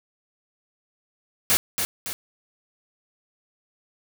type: noise with echo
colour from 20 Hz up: white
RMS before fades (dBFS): -19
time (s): 1.5-1.57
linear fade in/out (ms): 0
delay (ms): 280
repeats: 2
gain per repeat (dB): -6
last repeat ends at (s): 2.13
effects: none